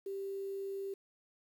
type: tone with quantisation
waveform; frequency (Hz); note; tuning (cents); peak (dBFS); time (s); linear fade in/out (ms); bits
sine; 392; G4; 0; -37; 0.06-0.94; 5; 10
effects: none